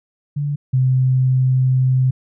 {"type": "tone pair in turn", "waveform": "sine", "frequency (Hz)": [144.8, 129.44], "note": ["D3", "C3"], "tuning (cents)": [-24, -18], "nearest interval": "major second", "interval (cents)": 194, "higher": "first", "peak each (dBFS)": [-18, -12], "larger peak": "second", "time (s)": [[0.36, 0.56], [0.73, 2.11]], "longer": "second", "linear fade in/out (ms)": 10, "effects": []}